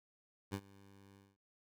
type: tone with ADSR envelope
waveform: 15% pulse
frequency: 98.8 Hz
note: G2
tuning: 14 cents sharp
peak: -30 dBFS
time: 0.51-1.37 s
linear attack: 30 ms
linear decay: 62 ms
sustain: -23 dB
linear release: 210 ms
effects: none